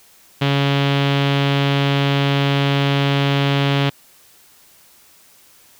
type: tone with low-pass filter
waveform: sawtooth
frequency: 140 Hz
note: C#3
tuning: 18 cents sharp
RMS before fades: -17 dBFS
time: 0.41-3.9 s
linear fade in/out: 10 ms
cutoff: 3300 Hz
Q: 3
effects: white hiss -50 dBFS RMS until 5.79 s